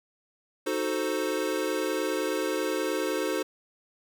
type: chord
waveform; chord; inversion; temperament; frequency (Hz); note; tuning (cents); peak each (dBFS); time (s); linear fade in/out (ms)
square; D# diminished seventh; none; equal; 311.1 / 370 / 440 / 523.3; D#4 / F#4 / A4 / C5; 0 / 0 / 0 / 0; -33; 0.66-3.43; 10
effects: none